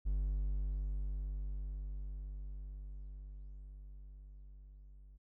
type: tone with level ramp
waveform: triangle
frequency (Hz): 48.98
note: G1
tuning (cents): -1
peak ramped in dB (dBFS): -29 to -52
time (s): 0.05-5.18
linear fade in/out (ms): 20
effects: none